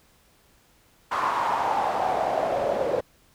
pink noise with band-pass filter sweep, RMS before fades -25 dBFS, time 1.11-3.01 s, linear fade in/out 10 ms, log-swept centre 1100 to 520 Hz, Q 5.2, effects pink hiss -60 dBFS RMS until 3.34 s

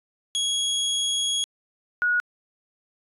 sawtooth / sine tone pair in turn, 3322 / 1454.4 Hz, G#7 / F#6, 0 / -30 cents, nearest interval octave + major second, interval 1430 cents, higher first, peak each -19 dBFS, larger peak neither, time 0.35-1.44 / 2.02-2.2 s, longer first, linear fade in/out 0 ms, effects resampled to 24000 Hz

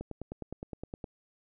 click train, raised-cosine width 2 ms, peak -25 dBFS, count 11, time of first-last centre 0.01-1.042 s, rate 9.69 Hz, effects none

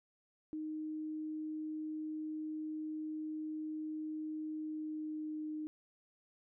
sine tone with pitch glide, 310 to 307.3 Hz, D#4 to D#4, -6 to -21 cents, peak -38 dBFS, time 0.53-5.67 s, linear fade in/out 0 ms, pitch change -15 cents, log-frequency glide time 4.53-5.51 s, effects none

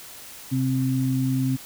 sine tone pair together, 130.81 / 262.1 Hz, C3 / C4, 0 / +3 cents, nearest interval octave, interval 1203 cents, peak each -23 dBFS, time 0.51-1.57 s, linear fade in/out 20 ms, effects white hiss -42 dBFS RMS until 1.65 s

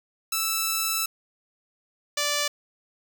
5% pulse tone pair in turn, 1318.5 / 585 Hz, E6 / D5, 0 / -7 cents, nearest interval octave + major second, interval 1407 cents, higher first, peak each -12 dBFS, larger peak neither, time 0.32-1.06 / 2.17-2.48 s, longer first, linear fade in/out 5 ms, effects none

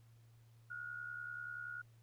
sine tone with amplitude modulation, 1439 Hz, F#6, 49 cents flat, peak -40 dBFS, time 0.7-1.82 s, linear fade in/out 10 ms, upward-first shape sine, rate 70.4 Hz, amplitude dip 70%, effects added 115 Hz sine -61 dBFS peak until 2.02 s + pink hiss -75 dBFS RMS until 2.02 s

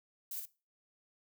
violet noise with echo, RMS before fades -41 dBFS, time 0.31-0.4 s, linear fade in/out 5 ms, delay 56 ms, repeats 1, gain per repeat -4 dB, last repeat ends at 0.456 s, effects noise-tail reverb RT60 0.3 s tail -19 dB re dry

